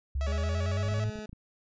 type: linear sweep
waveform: sine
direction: up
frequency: 66.5 to 110 Hz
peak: -27 dBFS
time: 0.15-1.1 s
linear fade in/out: 5 ms
type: tone with vibrato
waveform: sawtooth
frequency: 608 Hz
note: D#5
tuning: 40 cents flat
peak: -33 dBFS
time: 0.21-1.04 s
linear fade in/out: 0 ms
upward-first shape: square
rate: 8.9 Hz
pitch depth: 120 cents each way
type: tone with pitch glide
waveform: 20% pulse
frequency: 206.9 to 213.6 Hz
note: G#3 to G#3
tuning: -6 to +49 cents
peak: -33 dBFS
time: 0.27-1.26 s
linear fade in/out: 5 ms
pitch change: +55 cents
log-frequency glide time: 0.74-1.07 s
type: clicks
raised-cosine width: 5 ms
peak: -32 dBFS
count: 9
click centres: 0.848 / 0.882 / 0.921 / 0.984 / 1.056 / 1.157 / 1.189 / 1.294 / 1.33 s
effects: resampled to 16000 Hz